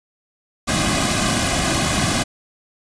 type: noise with comb filter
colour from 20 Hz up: pink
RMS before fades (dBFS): -19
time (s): 0.67-2.24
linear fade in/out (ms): 20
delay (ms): 2.2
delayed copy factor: -0.75
effects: resampled to 22050 Hz